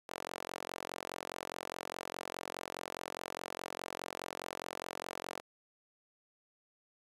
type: tone with high-pass filter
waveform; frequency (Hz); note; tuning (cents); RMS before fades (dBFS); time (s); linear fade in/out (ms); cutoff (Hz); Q
sawtooth; 44.84; F1; +46; -44; 0.08-5.41; 20; 570; 1.1
effects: resampled to 32000 Hz